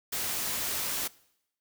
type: noise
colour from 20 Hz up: white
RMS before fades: -32 dBFS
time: 0.12-1.08 s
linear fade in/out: 10 ms
effects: noise-tail reverb RT60 0.8 s tail -22 dB re dry